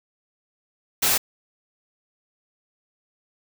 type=noise; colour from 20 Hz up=white; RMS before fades=-20 dBFS; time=1.02-1.18 s; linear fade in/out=10 ms; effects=none